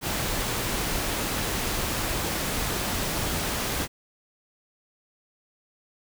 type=noise; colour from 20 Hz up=pink; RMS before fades=-28 dBFS; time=0.01-3.88 s; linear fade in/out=50 ms; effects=none